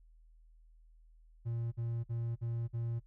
triangle tone bursts, 116.54 Hz, A#2, in tune, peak -32 dBFS, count 5, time 1.45-3 s, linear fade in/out 20 ms, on 270 ms, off 50 ms, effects noise-tail reverb RT60 0.1 s tail -20 dB re dry + added 40 Hz sine -58 dBFS peak until 3.06 s

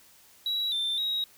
sine tone with pitch steps, 3891 / 3568 / 3809 Hz, B7 / A7 / A#7, -27 / +23 / +37 cents, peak -24 dBFS, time 0.46-1.24 s, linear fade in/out 2 ms, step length 260 ms, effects tanh soft clip ceiling -25 dBFS + white hiss -57 dBFS RMS until 1.37 s

